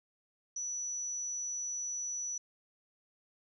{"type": "tone", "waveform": "sine", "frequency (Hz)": 5920, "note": "F#8", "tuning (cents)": 0, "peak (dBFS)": -35, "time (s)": [0.56, 2.38], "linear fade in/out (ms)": 5, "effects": []}